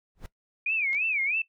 brown noise with exponential growth, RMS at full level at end -31 dBFS, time 0.15-0.26 s, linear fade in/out 0 ms, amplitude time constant 22 ms
sine tone with vibrato, 2384 Hz, D7, 25 cents sharp, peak -24 dBFS, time 0.66-1.42 s, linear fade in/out 5 ms, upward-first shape sine, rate 3.1 Hz, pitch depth 200 cents each way
clicks, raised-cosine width 0.2 ms, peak -28 dBFS, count 2, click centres 0.931 / 0.948 s
effects noise-tail reverb RT60 0.1 s tail -18 dB re dry

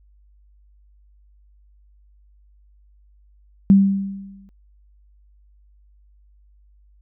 sine tone with exponential decay, 196 Hz, G3, in tune, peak -6 dBFS, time 3.7-4.49 s, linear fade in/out 0 ms, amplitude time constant 170 ms, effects added 50 Hz sine -51 dBFS peak until 7.01 s

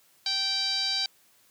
5% pulse tone with low-pass filter, 779 Hz, G5, 11 cents flat, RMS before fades -28 dBFS, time 0.26-1.06 s, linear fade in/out 2 ms, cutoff 4400 Hz, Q 9.6, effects white hiss -62 dBFS RMS until 1.5 s + high-pass 80 Hz 12 dB/octave

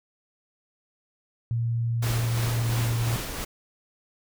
sine tone, 116.54 Hz, A#2, in tune, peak -23 dBFS, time 1.51-3.16 s, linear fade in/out 0 ms
pink noise with tremolo, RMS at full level -31 dBFS, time 2.02-3.45 s, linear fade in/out 10 ms, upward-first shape sine, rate 2.9 Hz, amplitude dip 35%
effects none

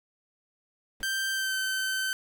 brown noise with exponential decay, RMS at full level -36 dBFS, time 1-1.09 s, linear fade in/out 5 ms, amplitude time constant 18 ms
sawtooth tone with pitch glide, 1568 to 1538.4 Hz, G6 to G6, 0 to -33 cents, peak -24 dBFS, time 1.03-2.13 s, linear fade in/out 0 ms, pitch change -33 cents, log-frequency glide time 1.31-1.55 s
effects none

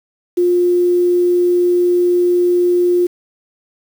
sine tone with quantisation, 354 Hz, F4, 23 cents sharp, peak -10 dBFS, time 0.37-3.07 s, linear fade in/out 10 ms, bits 6, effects none

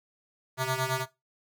10% pulse ring-modulated tone, 261.6 Hz, C4, in tune, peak -16 dBFS, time 0.57-1.06 s, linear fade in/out 50 ms, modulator 397 Hz, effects noise-tail reverb RT60 0.2 s tail -17 dB re dry

